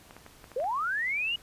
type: clicks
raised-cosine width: 0.5 ms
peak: -31 dBFS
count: 7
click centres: 0.109 / 0.166 / 0.264 / 0.442 / 0.517 / 0.601 / 0.642 s
type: linear sweep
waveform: sine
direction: up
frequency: 459.8 to 2923 Hz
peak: -27 dBFS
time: 0.56-1.36 s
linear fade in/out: 5 ms
effects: pink hiss -55 dBFS RMS until 1.42 s + resampled to 32000 Hz